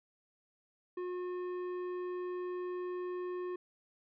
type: tone with tanh clipping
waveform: sine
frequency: 360 Hz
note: F#4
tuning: 47 cents flat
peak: -38 dBFS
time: 0.97-3.56 s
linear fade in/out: 5 ms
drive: 11 dB
effects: none